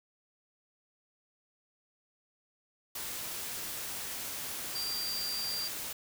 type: tone in noise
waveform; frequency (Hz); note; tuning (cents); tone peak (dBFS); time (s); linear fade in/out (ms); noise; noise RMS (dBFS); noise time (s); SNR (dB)
sine; 4729; D8; +11; -34; 4.75-5.68; 5; white; -39; 2.95-5.93; +2
effects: none